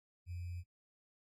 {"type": "tone with sample-and-hold", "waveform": "sine", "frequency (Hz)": 87.8, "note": "F2", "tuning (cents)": 10, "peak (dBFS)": -40, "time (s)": [0.26, 0.64], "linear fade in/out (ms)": 50, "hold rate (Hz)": 2450, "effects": ["AAC 32 kbps"]}